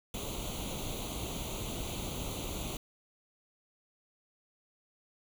pink noise with comb filter, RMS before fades -38 dBFS, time 0.14-2.77 s, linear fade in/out 2 ms, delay 0.29 ms, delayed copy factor +0.85, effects none

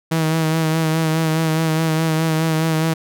sawtooth tone with vibrato, 160 Hz, D#3, 49 cents sharp, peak -12 dBFS, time 0.11-2.94 s, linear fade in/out 10 ms, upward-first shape sine, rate 4.8 Hz, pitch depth 32 cents each way, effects none

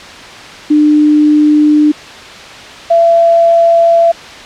sine tone pair in turn, 300 / 673.5 Hz, D4 / E5, +37 / +37 cents, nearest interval octave + major second, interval 1400 cents, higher second, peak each -4 dBFS, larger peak neither, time 0.7-1.92 / 2.9-4.12 s, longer neither, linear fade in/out 10 ms, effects white hiss -29 dBFS RMS until 4.45 s + low-pass 4000 Hz 12 dB/octave

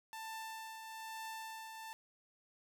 sawtooth tone with tremolo, 888 Hz, A5, 16 cents sharp, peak -39 dBFS, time 0.13-1.93 s, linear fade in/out 0 ms, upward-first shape triangle, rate 1.1 Hz, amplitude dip 45%, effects none

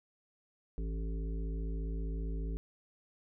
harmonic tone with a mistuned harmonic, 55 Hz, A1, in tune, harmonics 1 / 3 / 5 / 7 / 8, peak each -34 / -44 / -48 / -51 / -52 dBFS, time 0.78-2.57 s, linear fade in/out 0 ms, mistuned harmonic 1, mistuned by -110 cents, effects none

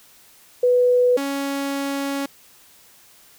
sine / sawtooth tone pair in turn, 494.3 / 278 Hz, B4 / C#4, +1 / +5 cents, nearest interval minor seventh, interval 996 cents, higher first, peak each -13 / -19 dBFS, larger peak first, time 0.63-1.17 / 1.17-2.26 s, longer second, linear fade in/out 5 ms, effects white hiss -51 dBFS RMS until 3.38 s

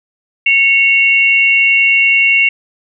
sine tone pair together, 2205 / 2756 Hz, C#7 / F7, -10 / -24 cents, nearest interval major third, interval 386 cents, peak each -10 dBFS, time 0.46-2.49 s, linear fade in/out 5 ms, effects none

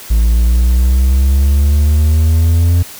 triangle exponential sweep, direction up, 55 to 87.8 Hz, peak -5 dBFS, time 0.1-2.83 s, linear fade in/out 10 ms, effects white hiss -32 dBFS RMS until 2.99 s

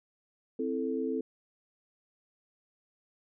sine chord, A minor, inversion first, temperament equal, 261.6 / 329.6 / 440 Hz, C4 / E4 / A4, 0 / 0 / 0 cents, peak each -33 / -36 / -33 dBFS, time 0.59-1.21 s, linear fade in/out 5 ms, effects none

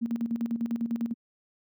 sine tone with tremolo, 231.8 Hz, A#3, 10 cents flat, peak -24 dBFS, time 0.01-1.14 s, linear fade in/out 20 ms, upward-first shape square, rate 10 Hz, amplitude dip 70%, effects high-pass 150 Hz 12 dB/octave

